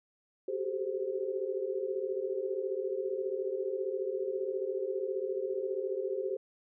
sine tone cluster, 377.1 / 391.8 / 430.2 / 522 Hz, F#4 / G4 / A4 / C5, +33 / -1 / -39 / -4 cents, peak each -38 / -35 / -39 / -37 dBFS, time 0.48-6.37 s, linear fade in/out 5 ms, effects none

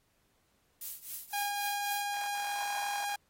violet noise with tremolo, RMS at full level -37 dBFS, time 0.81-2.04 s, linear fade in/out 2 ms, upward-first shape triangle, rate 3.8 Hz, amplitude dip 90%
sawtooth tone, 814 Hz, G#5, 35 cents flat, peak -29 dBFS, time 1.33-3.16 s, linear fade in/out 5 ms
effects pink hiss -73 dBFS RMS until 3.29 s + AAC 48 kbps

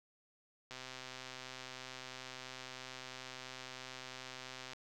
click train, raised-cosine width 0.2 ms, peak -29 dBFS, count 520, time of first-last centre 0.71-4.733 s, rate 129 Hz, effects none

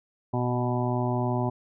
harmonic tone with a mistuned harmonic, 123.47 Hz, B2, in tune, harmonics 1 / 2 / 3 / 5 / 6 / 7 / 8, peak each -27 / -30 / -32 / -34 / -35 / -35 / -36 dBFS, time 0.33-1.5 s, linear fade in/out 10 ms, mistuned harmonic 1, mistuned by -24 cents, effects none

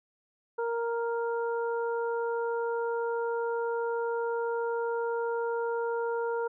harmonic tone, 466.2 Hz, A#4, in tune, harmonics 1 / 2 / 3, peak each -29 / -35 / -39 dBFS, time 0.58-6.48 s, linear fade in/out 10 ms, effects none

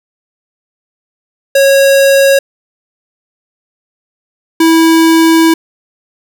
square tone pair in turn, 549 / 326.4 Hz, C#5 / E4, -17 / -17 cents, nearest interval major sixth, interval 900 cents, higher first, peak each -5 dBFS, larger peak neither, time 1.55-2.39 / 4.6-5.54 s, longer second, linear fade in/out 5 ms, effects none

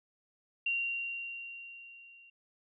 sine tone with level ramp, 2761 Hz, F7, 20 cents flat, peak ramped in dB -28 to -55 dBFS, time 0.66-2.3 s, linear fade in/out 5 ms, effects none

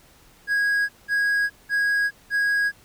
triangle tone bursts, 1649 Hz, G#6, 13 cents flat, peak -17 dBFS, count 4, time 0.47-2.72 s, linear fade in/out 50 ms, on 420 ms, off 190 ms, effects pink hiss -54 dBFS RMS until 2.84 s

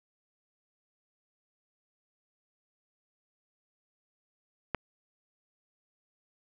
click, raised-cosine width 0.5 ms, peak -14 dBFS, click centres 4.747 s, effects none

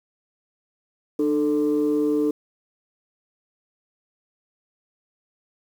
sine tone pair together, 300 / 441.5 Hz, D4 / A4, +37 / +6 cents, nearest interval perfect fifth, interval 669 cents, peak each -19 / -21 dBFS, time 1.19-2.31 s, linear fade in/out 5 ms, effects tanh soft clip ceiling -14 dBFS + 8-bit

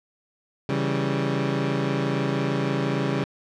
20% pulse chord, C# diminished, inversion none, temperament equal, 138.59 / 164.81 / 196 Hz, C#3 / E3 / G3, 0 / 0 / 0 cents, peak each -20 / -25 / -23 dBFS, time 0.69-3.24 s, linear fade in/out 2 ms, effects low-pass 4000 Hz 12 dB/octave

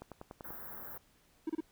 click train, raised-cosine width 1 ms, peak -31 dBFS, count 6, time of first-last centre 0.02-0.505 s, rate 10.3 Hz
white band-stop noise, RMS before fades -46 dBFS, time 0.44-0.98 s, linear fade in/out 5 ms, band 1700 to 13000 Hz, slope 48 dB/octave
triangle tone bursts, 318.4 Hz, D#4, 40 cents sharp, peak -30 dBFS, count 3, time 1.47-1.606 s, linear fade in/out 5 ms, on 26 ms, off 29 ms
effects pink hiss -68 dBFS RMS until 1.71 s

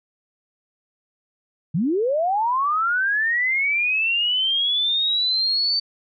sine linear sweep, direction up, 140 to 4585 Hz, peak -18 dBFS, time 1.74-5.8 s, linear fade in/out 10 ms, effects none

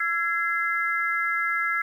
sine tone cluster, 1346 / 1667 / 2064 Hz, E6 / G#6 / C7, +36 / +6 / -24 cents, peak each -27 dBFS, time 0-1.82 s, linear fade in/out 5 ms, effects 9-bit

